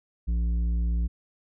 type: tone with tanh clipping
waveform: sine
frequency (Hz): 57.9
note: A#1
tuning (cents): -11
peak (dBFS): -24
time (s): 0.27-1.08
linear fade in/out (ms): 20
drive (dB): 8
effects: none